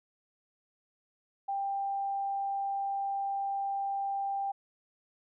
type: tone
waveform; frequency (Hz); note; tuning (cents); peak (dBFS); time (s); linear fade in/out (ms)
sine; 791; G5; +15; -30; 1.48-4.52; 10
effects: none